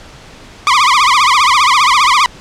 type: tone with vibrato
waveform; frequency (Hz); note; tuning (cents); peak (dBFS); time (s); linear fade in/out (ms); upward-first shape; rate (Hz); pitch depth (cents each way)
sawtooth; 1100; C#6; -14; -3; 0.67-2.26; 0; triangle; 15; 240
effects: pink hiss -36 dBFS RMS until 2.4 s + low-pass 6000 Hz 12 dB/octave